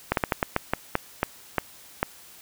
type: slowing click train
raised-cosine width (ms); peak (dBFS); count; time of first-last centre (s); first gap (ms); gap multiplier
0.5; -6; 11; 0.12-2.03; 52; 1.27
effects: white hiss -49 dBFS RMS until 2.41 s